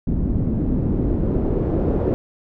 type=noise with low-pass filter sweep; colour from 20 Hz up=pink; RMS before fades=-20 dBFS; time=0.07-2.14 s; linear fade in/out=0 ms; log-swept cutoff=220 to 470 Hz; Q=1.6; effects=none